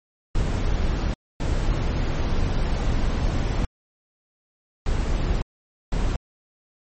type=noise bursts at uneven times; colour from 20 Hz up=brown; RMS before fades=-22 dBFS; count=4; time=0.35-1.14 / 1.4-3.65 / 4.86-5.42 / 5.92-6.16 s; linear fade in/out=2 ms; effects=MP3 32 kbps